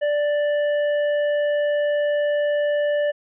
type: tone with tanh clipping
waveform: triangle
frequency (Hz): 587.3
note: D5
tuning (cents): 0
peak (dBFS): -20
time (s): 0.01-3.12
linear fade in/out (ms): 20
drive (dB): 14
effects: resampled to 8000 Hz